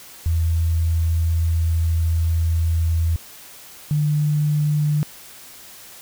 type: tone pair in turn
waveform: sine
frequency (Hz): 82.41 / 149.28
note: E2 / D3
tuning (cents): 0 / +29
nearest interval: minor seventh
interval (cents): 1029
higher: second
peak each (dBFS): -16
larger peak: neither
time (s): 0.26-3.16 / 3.91-5.03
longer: first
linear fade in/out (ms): 0
effects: white hiss -42 dBFS RMS until 6.01 s